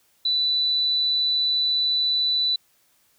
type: tone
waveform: sine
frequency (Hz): 3977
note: B7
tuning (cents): +11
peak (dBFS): -19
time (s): 0.25-2.56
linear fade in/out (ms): 5
effects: white hiss -63 dBFS RMS until 3.18 s